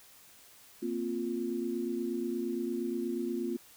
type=chord; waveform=sine; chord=Bb suspended second; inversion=none; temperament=equal; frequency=233.1 / 261.6 / 349.2 Hz; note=Bb3 / C4 / F4; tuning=0 / 0 / 0 cents; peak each=-36 / -37 / -34 dBFS; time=0.82-3.57 s; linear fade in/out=10 ms; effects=white hiss -57 dBFS RMS until 3.76 s